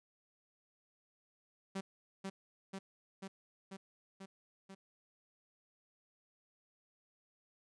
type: tone with echo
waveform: sawtooth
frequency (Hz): 193.2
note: G3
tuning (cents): -25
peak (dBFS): -34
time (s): 1.75-1.81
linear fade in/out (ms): 10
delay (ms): 490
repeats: 6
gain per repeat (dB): -2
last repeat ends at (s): 4.75
effects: resampled to 22050 Hz